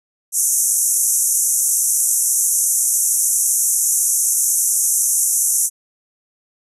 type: band-pass noise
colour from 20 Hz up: white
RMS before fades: -17 dBFS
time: 0.32-5.7 s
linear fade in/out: 50 ms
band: 5900 to 12000 Hz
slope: 96 dB/octave
effects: none